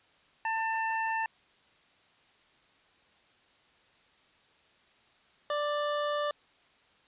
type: tone pair in turn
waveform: 25% pulse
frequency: 894 / 588.6 Hz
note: A5 / D5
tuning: +27 / +4 cents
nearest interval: perfect fifth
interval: 723 cents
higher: first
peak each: -25 dBFS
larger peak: neither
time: 0.45-1.26 / 5.5-6.31 s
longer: neither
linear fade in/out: 2 ms
effects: white hiss -64 dBFS RMS until 7.07 s + resampled to 8000 Hz